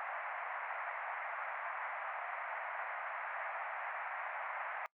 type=band-pass noise; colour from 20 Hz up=pink; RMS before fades=-42 dBFS; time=0-4.86 s; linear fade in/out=0 ms; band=670 to 2200 Hz; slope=48 dB/octave; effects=noise-tail reverb RT60 0.1 s tail -24 dB re dry